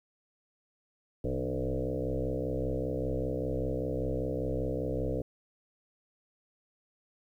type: tone with frequency modulation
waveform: sine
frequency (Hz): 294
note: D4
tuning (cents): +2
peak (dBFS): -29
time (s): 1.24-5.22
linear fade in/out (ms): 5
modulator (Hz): 65.1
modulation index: 4.2
effects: 11-bit